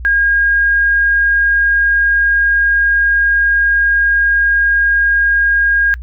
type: tone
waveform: sine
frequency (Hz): 1625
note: G#6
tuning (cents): -38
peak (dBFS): -9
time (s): 0.05-5.94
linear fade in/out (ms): 0
effects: noise-tail reverb RT60 0.1 s tail -25 dB re dry + added 60 Hz sine -24 dBFS peak until 6.02 s